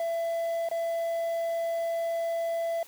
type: tone with dropouts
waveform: triangle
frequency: 669 Hz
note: E5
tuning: 25 cents sharp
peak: -25 dBFS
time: 0-2.83 s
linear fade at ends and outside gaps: 2 ms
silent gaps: 0.688-0.713 s
effects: white hiss -52 dBFS RMS until 2.87 s